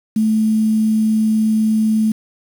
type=tone with quantisation; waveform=sine; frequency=218.1 Hz; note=A3; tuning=15 cents flat; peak=-12 dBFS; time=0.16-2.12 s; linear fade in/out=5 ms; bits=6; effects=none